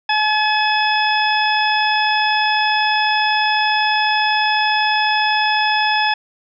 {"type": "harmonic tone", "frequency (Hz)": 854, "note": "G#5", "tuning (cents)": 48, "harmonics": [1, 2, 3, 4, 6], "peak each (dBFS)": [-17, -20, -22, -23, -25], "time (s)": [0.09, 6.14], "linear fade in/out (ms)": 5, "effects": []}